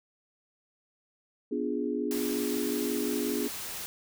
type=chord; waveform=sine; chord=B diminished seventh; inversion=none; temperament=equal with one note detuned; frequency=246.9 / 292.3 / 349.2 / 415.3 Hz; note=B3 / D4 / F4 / Ab4; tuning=0 / -8 / 0 / 0 cents; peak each=-33 / -33 / -36 / -33 dBFS; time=1.51-3.48 s; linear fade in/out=10 ms
type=noise; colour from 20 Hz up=white; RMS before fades=-38 dBFS; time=2.11-3.86 s; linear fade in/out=0 ms
effects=none